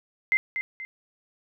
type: tone with echo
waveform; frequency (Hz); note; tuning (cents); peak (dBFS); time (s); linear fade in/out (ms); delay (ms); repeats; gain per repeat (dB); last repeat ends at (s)
sine; 2078; C7; -12; -18; 0.32-0.37; 0; 240; 2; -8; 0.85
effects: none